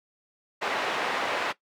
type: band-pass noise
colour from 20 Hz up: pink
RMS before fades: -29 dBFS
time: 0.61-1.53 s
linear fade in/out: 20 ms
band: 550 to 2500 Hz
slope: 12 dB/octave
effects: noise-tail reverb RT60 0.1 s tail -17 dB re dry